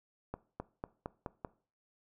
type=accelerating click train; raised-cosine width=1 ms; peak=-24 dBFS; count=6; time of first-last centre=0.34-1.448 s; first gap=260 ms; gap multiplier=0.92; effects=noise-tail reverb RT60 0.4 s tail -19 dB re dry